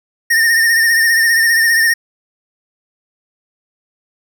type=tone with vibrato; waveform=square; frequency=1829 Hz; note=A#6; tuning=33 cents flat; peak=-10 dBFS; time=0.3-1.94 s; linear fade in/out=10 ms; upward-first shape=sine; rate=15 Hz; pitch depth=45 cents each way; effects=none